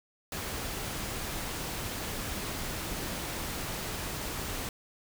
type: noise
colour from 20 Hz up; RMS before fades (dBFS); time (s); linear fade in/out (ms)
pink; -36; 0.32-4.69; 2
effects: none